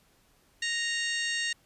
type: harmonic tone with a mistuned harmonic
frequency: 932.3 Hz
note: A#5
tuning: in tune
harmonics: 2 / 3 / 4 / 5 / 6 / 7 / 8 / 9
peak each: -31 / -35 / -37 / -39 / -41 / -42 / -43 / -44 dBFS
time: 0.62-1.53 s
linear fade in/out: 5 ms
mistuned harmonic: 5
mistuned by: -85 cents
effects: pink hiss -65 dBFS RMS until 1.65 s + resampled to 32000 Hz